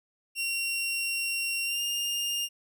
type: tone with pitch glide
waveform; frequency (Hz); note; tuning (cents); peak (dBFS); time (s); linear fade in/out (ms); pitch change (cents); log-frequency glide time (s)
sawtooth; 2748 to 2814; F7 to F7; -29 to +12; -25; 0.35-2.49; 50; +41; 1.64-1.82
effects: none